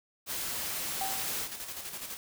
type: noise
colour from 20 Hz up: white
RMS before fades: -35 dBFS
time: 0.26-1.48 s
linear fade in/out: 50 ms
type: tone with exponential decay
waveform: sine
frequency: 773 Hz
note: G5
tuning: 24 cents flat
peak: -30 dBFS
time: 1.01-1.47 s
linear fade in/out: 2 ms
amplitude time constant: 100 ms
type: noise with tremolo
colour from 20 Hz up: white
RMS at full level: -39 dBFS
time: 1.1-2.17 s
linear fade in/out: 0 ms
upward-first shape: square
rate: 12 Hz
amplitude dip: 45%
effects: none